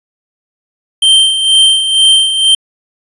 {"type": "tone with tremolo", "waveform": "square", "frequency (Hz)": 3136, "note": "G7", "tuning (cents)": 0, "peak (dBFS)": -4, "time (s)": [1.02, 2.55], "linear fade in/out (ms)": 5, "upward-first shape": "sine", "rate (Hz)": 2.1, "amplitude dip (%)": 60, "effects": ["resampled to 24000 Hz"]}